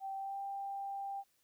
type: tone with pitch glide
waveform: sine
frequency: 778 to 791.1 Hz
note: G5 to G5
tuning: -13 to +16 cents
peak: -38 dBFS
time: 0-1.24 s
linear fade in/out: 50 ms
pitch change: +29 cents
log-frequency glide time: 0.16-0.4 s
effects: white hiss -75 dBFS RMS until 1.43 s